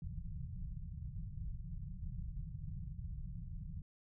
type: low-pass noise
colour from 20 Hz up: pink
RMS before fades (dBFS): -44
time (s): 0.02-3.82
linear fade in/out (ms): 2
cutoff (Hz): 180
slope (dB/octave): 96
effects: none